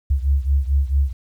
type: beating tone pair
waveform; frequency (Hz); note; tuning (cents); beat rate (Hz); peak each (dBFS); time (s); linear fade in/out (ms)
sine; 67.8 / 72.3; C#2 / D2; -38 / -27; 4.5; -17 / -20; 0.1-1.13; 10
effects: 9-bit